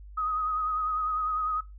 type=tone with vibrato; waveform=sine; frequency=1256 Hz; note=D#6; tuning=16 cents sharp; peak=-26 dBFS; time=0.17-1.61 s; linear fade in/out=10 ms; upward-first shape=sine; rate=10 Hz; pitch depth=35 cents each way; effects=noise-tail reverb RT60 0.2 s tail -18 dB re dry + added 50 Hz sine -43 dBFS peak until 1.78 s